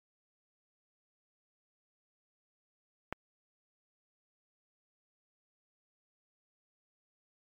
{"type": "click", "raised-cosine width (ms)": 0.5, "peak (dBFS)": -19, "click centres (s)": 3.126, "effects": ["MP3 48 kbps"]}